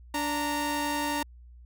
sawtooth tone pair together, 291 / 924 Hz, D4 / A#5, -16 / -16 cents, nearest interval octave + minor sixth, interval 2000 cents, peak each -27 / -26 dBFS, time 0.14-1.23 s, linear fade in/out 5 ms, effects added 60 Hz sine -47 dBFS peak until 1.65 s

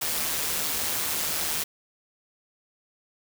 white noise with amplitude modulation, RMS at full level -26 dBFS, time 0.01-1.64 s, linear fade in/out 10 ms, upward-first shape sine, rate 155 Hz, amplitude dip 45%, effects none

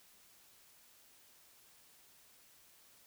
silence, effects white hiss -64 dBFS RMS until 3.06 s

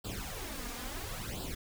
pink noise with flanger, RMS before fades -40 dBFS, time 0.04-1.55 s, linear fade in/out 10 ms, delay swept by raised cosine 0.24 to 4.24 ms, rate 0.73 Hz, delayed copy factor +0.8, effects none

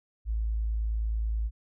sine tone, 54.7 Hz, A1, 9 cents flat, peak -26 dBFS, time 0.25-1.51 s, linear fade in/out 50 ms, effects none

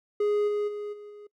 triangle tone with level steps, 415.3 Hz, G#4, in tune, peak -20 / -23 / -30 / -39 / -41 dBFS, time 0.2-1.27 s, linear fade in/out 5 ms, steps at 0.47 / 0.67 / 0.92 / 1.09 s, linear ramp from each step 20 ms, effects noise-tail reverb RT60 0.1 s tail -23 dB re dry

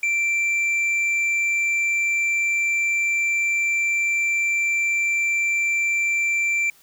sine tone with hard clipping, 2349 Hz, D7, in tune, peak -20 dBFS, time 0.03-6.7 s, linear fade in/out 2 ms, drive 4 dB, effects white hiss -54 dBFS RMS until 6.82 s

